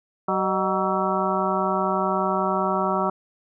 harmonic tone with a mistuned harmonic, 189 Hz, F#3, 37 cents sharp, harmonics 1 / 2 / 3 / 4 / 5 / 6 / 7, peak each -28 / -28 / -28 / -28 / -28 / -28 / -28 dBFS, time 0.28-3.1 s, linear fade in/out 5 ms, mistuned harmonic 3, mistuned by +130 cents, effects none

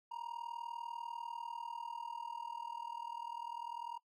triangle tone with amplitude modulation, 940 Hz, A#5, 14 cents sharp, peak -36 dBFS, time 0.11-3.98 s, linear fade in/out 10 ms, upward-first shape sine, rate 40.2 Hz, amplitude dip 85%, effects noise-tail reverb RT60 0.1 s tail -21 dB re dry

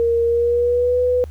sine tone with pitch glide, 466.2 to 496.8 Hz, A#4 to B4, 0 to +10 cents, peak -14 dBFS, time 0-1.24 s, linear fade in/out 0 ms, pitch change +110 cents, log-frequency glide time 0.24-1 s, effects added 76 Hz sine -31 dBFS peak until 1.3 s + pink hiss -54 dBFS RMS until 1.3 s

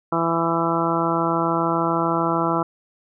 harmonic tone, 166.7 Hz, E3, 20 cents sharp, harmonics 1 / 2 / 3 / 4 / 5 / 6 / 7 / 8, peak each -27 / -24 / -29 / -27 / -28 / -26 / -28 / -26 dBFS, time 0.12-2.63 s, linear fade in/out 5 ms, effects none

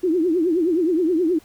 sine tone with vibrato, 340 Hz, F4, 46 cents flat, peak -16 dBFS, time 0.03-1.39 s, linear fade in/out 10 ms, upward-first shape triangle, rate 9.5 Hz, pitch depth 200 cents each way, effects pink hiss -52 dBFS RMS until 1.44 s

